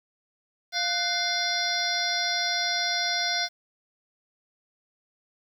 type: harmonic tone with a mistuned harmonic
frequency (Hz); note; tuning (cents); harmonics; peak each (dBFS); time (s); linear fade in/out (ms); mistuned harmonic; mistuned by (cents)
698.5; F5; 0; 1 / 2 / 3 / 5 / 6 / 7 / 8; -32 / -32 / -32 / -32 / -32 / -32 / -32; 0.72-3.49; 50; 2; +120
effects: 9-bit